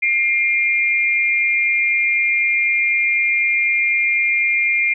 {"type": "tone pair together", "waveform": "sine", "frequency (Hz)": [2116, 2392], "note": ["C7", "D7"], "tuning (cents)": [19, 31], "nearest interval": "major second", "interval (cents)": 212, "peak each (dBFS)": -17, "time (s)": [0.02, 4.94], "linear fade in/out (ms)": 10, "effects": []}